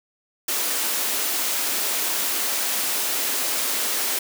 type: high-pass noise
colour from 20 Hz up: white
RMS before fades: -24 dBFS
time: 0.48-4.19 s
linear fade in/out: 5 ms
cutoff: 240 Hz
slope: 24 dB/octave
effects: none